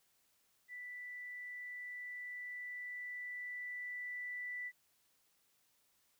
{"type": "tone with level ramp", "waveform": "sine", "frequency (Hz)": 1975.5, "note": "B6", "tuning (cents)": 0, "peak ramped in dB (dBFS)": [-45, -40], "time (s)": [0.68, 4.72], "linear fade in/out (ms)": 50, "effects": ["white hiss -75 dBFS RMS until 6.19 s"]}